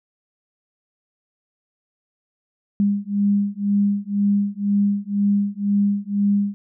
sine beating tone pair, 201.3 / 203.3 Hz, G3 / G#3, +46 / -37 cents, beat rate 2 Hz, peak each -20 dBFS, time 2.8-6.54 s, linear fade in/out 0 ms, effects none

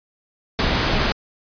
pink noise, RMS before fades -19 dBFS, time 0.59-1.12 s, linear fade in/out 0 ms, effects resampled to 11025 Hz

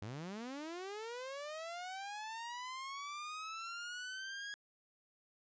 sawtooth linear sweep, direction up, 94.8 to 1661.2 Hz, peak -39 dBFS, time 0.02-4.54 s, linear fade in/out 0 ms, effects resampled to 16000 Hz

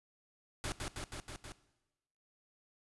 pink noise with echo, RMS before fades -38 dBFS, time 0.64-0.72 s, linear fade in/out 0 ms, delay 160 ms, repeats 5, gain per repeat -2 dB, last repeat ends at 1.52 s, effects noise-tail reverb RT60 1.0 s tail -17 dB re dry + resampled to 24000 Hz

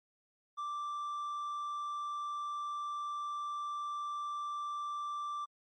triangle tone, 1174.7 Hz, D6, in tune, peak -34 dBFS, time 0.57-5.46 s, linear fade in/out 20 ms, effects MP3 32 kbps

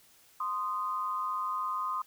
sine tone pair together, 1041 / 1238 Hz, C6 / D#6, -9 / -9 cents, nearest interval minor third, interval 300 cents, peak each -33 / -33 dBFS, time 0.4-2.02 s, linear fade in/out 5 ms, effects white hiss -61 dBFS RMS until 2.06 s

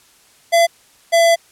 square tone pair in turn, 677 / 671.9 Hz, E5 / E5, +46 / +33 cents, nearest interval unison, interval 13 cents, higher first, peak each -10 dBFS, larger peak neither, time 0.52-0.67 / 1.12-1.36 s, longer second, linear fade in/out 20 ms, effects white hiss -51 dBFS RMS until 1.51 s + low-pass 11000 Hz 12 dB/octave

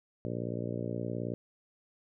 harmonic tone, 58.9 Hz, A#1, 19 cents sharp, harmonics 2 / 3 / 4 / 5 / 6 / 7 / 8 / 9 / 10, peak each -38 / -40 / -41 / -42 / -43 / -43 / -44 / -45 / -45 dBFS, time 0.25-1.34 s, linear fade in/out 0 ms, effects none

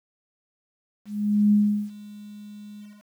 sine tone with ADSR envelope, 207.7 Hz, G#3, in tune, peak -14 dBFS, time 1.05-3.05 s, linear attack 470 ms, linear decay 380 ms, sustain -24 dB, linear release 250 ms, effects 9-bit

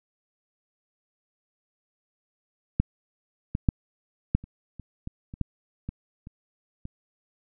clicks, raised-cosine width 5 ms, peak -8 / -14 / -7 / -8 / -29 / -27 / -21 / -26 / -13 / -20 / -29 / -24 dBFS, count 12, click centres 2.8 / 3.551 / 3.688 / 4.35 / 4.44 / 4.797 / 5.074 / 5.339 / 5.413 / 5.89 / 6.271 / 6.854 s, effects none

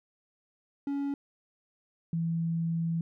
triangle / sine tone pair in turn, 281 / 165.83 Hz, C#4 / E3, +24 / +11 cents, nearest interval major sixth, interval 913 cents, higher first, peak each -27 dBFS, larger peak neither, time 0.87-1.14 / 2.13-3.01 s, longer second, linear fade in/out 2 ms, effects none

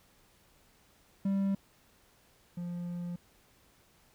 triangle tone pair in turn, 196 / 174.62 Hz, G3 / F3, 0 / 0 cents, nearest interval major second, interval 200 cents, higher first, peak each -25 / -33 dBFS, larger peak first, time 1.25-1.55 / 2.57-3.16 s, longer second, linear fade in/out 5 ms, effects pink hiss -65 dBFS RMS until 4.14 s

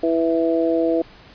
harmonic tone, 164.81 Hz, E3, in tune, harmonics 2 / 3 / 4, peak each -19 / -21 / -22 dBFS, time 0.03-1.02 s, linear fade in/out 5 ms, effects pink hiss -46 dBFS RMS until 1.34 s + resampled to 11025 Hz

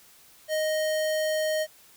square tone, 622.3 Hz, D#5, in tune, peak -25 dBFS, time 0.48-1.67 s, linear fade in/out 50 ms, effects white hiss -55 dBFS RMS until 1.96 s

